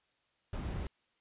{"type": "noise", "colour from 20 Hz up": "brown", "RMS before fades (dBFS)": -38, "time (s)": [0.53, 0.87], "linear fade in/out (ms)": 2, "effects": ["white hiss -75 dBFS RMS until 1.2 s", "resampled to 8000 Hz"]}